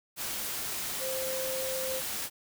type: tone in noise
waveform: sine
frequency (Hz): 523.3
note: C5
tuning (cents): 0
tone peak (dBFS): -33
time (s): 0.99-2.02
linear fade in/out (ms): 50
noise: white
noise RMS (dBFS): -35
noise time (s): 0.16-2.3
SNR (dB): -1
effects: none